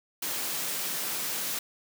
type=high-pass noise; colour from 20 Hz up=white; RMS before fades=-32 dBFS; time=0.22-1.59 s; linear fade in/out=5 ms; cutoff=130 Hz; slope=96 dB/octave; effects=none